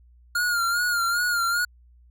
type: tone with vibrato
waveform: square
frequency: 1414 Hz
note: F6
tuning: 21 cents sharp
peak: -22 dBFS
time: 0.35-1.65 s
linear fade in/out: 5 ms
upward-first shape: sine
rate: 2.5 Hz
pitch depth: 56 cents each way
effects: added 60 Hz sine -51 dBFS peak until 2.1 s